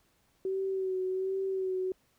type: tone with vibrato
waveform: sine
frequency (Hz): 378.7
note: F#4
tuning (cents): +40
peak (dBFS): -29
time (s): 0.45-1.92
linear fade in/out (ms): 2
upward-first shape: sine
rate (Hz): 1.3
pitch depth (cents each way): 31
effects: pink hiss -70 dBFS RMS until 2.18 s